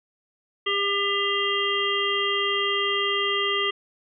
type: harmonic tone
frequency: 400.3 Hz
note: G4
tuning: 36 cents sharp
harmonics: 1 / 3 / 5 / 7 / 8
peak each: -28 / -28 / -28 / -28 / -28 dBFS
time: 0.66-3.71 s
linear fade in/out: 10 ms
effects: none